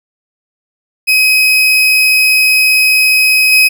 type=tone with level steps; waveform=35% pulse; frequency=2531 Hz; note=D#7; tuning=29 cents sharp; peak=-5 / -3 dBFS; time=1.07-3.69 s; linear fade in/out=20 ms; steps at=3.52 s; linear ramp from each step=5 ms; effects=none